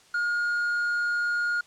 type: tone with quantisation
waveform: triangle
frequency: 1427 Hz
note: F6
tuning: 37 cents sharp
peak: -22 dBFS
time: 0.14-1.61 s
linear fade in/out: 5 ms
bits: 8
effects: white hiss -56 dBFS RMS until 1.66 s + low-pass 7000 Hz 12 dB/octave